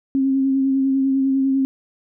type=tone with vibrato; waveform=sine; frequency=268.8 Hz; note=C4; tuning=47 cents sharp; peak=-15 dBFS; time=0.15-1.65 s; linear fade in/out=0 ms; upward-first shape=sine; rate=10 Hz; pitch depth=20 cents each way; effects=none